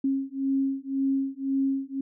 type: beating tone pair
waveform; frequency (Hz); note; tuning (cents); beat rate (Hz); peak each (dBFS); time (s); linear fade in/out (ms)
sine; 270 / 271.9; C#4 / C#4; -45 / -33; 1.9; -27; 0.04-2.01; 5
effects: none